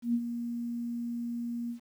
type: tone with ADSR envelope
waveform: sine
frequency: 236.7 Hz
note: A#3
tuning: 27 cents sharp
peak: -23 dBFS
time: 0.02-1.8 s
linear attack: 120 ms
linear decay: 58 ms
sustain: -9 dB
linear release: 100 ms
effects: 10-bit